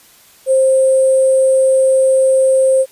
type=tone with sample-and-hold; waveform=sine; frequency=527 Hz; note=C5; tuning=12 cents sharp; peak=-8 dBFS; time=0.46-2.86 s; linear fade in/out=50 ms; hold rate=8820 Hz; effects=white hiss -46 dBFS RMS until 2.91 s + resampled to 32000 Hz